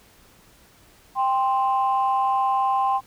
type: tone pair together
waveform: sine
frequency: 790 / 1046.9 Hz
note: G5 / C6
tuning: +13 / +1 cents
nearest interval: perfect fourth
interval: 488 cents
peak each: -20 / -21 dBFS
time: 1.15-3.01 s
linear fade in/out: 50 ms
effects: tanh soft clip ceiling -12 dBFS + pink hiss -54 dBFS RMS until 3.06 s